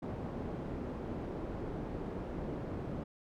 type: low-pass noise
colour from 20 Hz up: white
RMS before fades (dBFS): -40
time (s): 0.02-3.04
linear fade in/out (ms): 10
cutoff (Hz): 390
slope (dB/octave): 12
effects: none

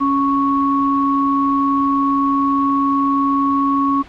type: tone pair together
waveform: sine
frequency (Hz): 277.2 / 1108.7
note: C#4 / C#6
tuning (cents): 0 / 0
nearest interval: 2 octaves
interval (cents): 2400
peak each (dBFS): -16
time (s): 0-4.03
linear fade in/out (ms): 20
effects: pink hiss -40 dBFS RMS until 4.08 s + low-pass 3000 Hz 12 dB/octave

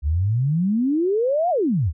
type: exponential two-way sweep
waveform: sine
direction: up then down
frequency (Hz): 68.1 to 740 to 68.1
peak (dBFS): -17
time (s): 0.02-1.93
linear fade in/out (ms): 50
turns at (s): 1.5
effects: none

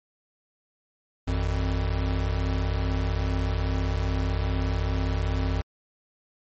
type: tone pair together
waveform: square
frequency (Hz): 52.5 / 88.3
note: G#1 / F2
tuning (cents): +19 / +20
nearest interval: major sixth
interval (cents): 901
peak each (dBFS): -27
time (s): 1.27-5.62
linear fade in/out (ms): 10
effects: low-pass 6000 Hz 12 dB/octave + MP3 32 kbps

